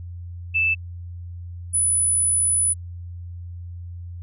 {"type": "tone pair in turn", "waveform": "sine", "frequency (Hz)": [2637, 9956], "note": ["E7", "D#9"], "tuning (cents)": [0, 0], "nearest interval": "octave + major seventh", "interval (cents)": 2300, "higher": "second", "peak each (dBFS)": [-17, -17], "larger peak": "neither", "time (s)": [[0.54, 0.75], [1.73, 2.74]], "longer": "second", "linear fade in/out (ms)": 20, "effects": ["added 87 Hz sine -32 dBFS peak until 4.22 s"]}